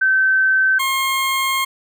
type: tone pair in turn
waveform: sine / 20% pulse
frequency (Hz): 1541 / 1071.6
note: G6 / C6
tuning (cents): -30 / +41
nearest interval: tritone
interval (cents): 629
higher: first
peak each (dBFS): -12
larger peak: neither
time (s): 0.01-0.79 / 0.79-1.65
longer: second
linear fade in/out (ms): 10
effects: none